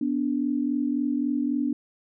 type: tone pair together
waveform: sine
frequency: 246.9 / 290.6 Hz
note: B3 / D4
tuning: 0 / -18 cents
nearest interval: minor third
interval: 282 cents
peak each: -26 / -25 dBFS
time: 0.01-1.73 s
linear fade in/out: 5 ms
effects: none